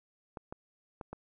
clicks, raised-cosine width 1 ms, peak -27 dBFS, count 4, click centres 0.372 / 0.525 / 1.012 / 1.13 s, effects none

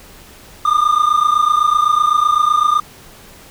triangle tone pair together, 1195 / 1222.9 Hz, D6 / D#6, +30 / -30 cents, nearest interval unison, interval 40 cents, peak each -12 dBFS, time 0.65-2.8 s, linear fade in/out 5 ms, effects pink hiss -41 dBFS RMS until 3.5 s

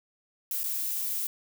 violet noise with dropouts, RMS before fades -31 dBFS, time 0.51-1.27 s, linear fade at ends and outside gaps 2 ms, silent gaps 0.634-0.639 s, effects none

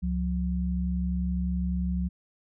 sine tone pair together, 68.3 / 180.04 Hz, C#2 / F#3, -25 / -47 cents, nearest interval octave + perfect fourth, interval 1678 cents, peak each -28 dBFS, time 0.02-2.09 s, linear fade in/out 20 ms, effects none

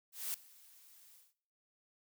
blue noise with ADSR envelope, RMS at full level -37 dBFS, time 0.12-1.34 s, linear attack 220 ms, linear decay 4 ms, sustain -24 dB, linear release 190 ms, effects noise-tail reverb RT60 0.6 s tail -19 dB re dry

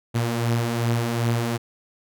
sawtooth beating tone pair, 115.4 / 118 Hz, A#2 / A#2, -17 / +22 cents, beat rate 2.6 Hz, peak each -24 / -18 dBFS, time 0.14-1.58 s, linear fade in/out 20 ms, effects none

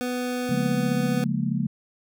25% pulse tone, 248.5 Hz, B3, 11 cents sharp, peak -22 dBFS, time 0.01-1.24 s, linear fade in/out 0 ms
sine chord, Bb minor seventh, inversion first, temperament just, 139.85 / 174.81 / 209.8 / 233.1 Hz, Db3 / F3 / Ab3 / Bb3, +16 / +2 / +18 / 0 cents, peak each -28 dBFS, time 0.49-1.67 s, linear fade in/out 5 ms
effects none

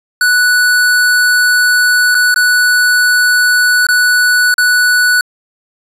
square tone with dropouts, 1480 Hz, F#6, in tune, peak -8 dBFS, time 0.21-5.21 s, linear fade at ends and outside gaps 2 ms, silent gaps 2.146-2.15 / 2.343-2.36 / 3.868-3.887 / 4.541-4.581 s, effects resampled to 32000 Hz

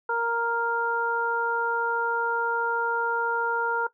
harmonic tone, 466.2 Hz, A#4, in tune, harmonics 1 / 2 / 3, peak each -29 / -27 / -27 dBFS, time 0.09-3.87 s, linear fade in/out 5 ms, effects noise-tail reverb RT60 0.1 s tail -17 dB re dry

